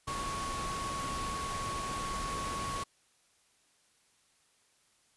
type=tone in noise; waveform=sine; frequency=1108.7 Hz; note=C#6; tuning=in tune; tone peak=-36 dBFS; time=0.07-2.84 s; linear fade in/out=10 ms; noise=pink; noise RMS=-39 dBFS; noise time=0.07-2.84 s; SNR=0 dB; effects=white hiss -69 dBFS RMS until 5.16 s + resampled to 24000 Hz